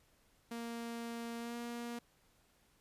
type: tone with pitch glide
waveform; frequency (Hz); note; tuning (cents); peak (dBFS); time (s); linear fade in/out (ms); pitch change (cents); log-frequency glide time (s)
sawtooth; 233.1 to 237.2; A#3 to A#3; 0 to +30; -37; 0.51-1.99; 5; +30; 1.38-1.56
effects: pink hiss -71 dBFS RMS until 2.8 s + resampled to 32000 Hz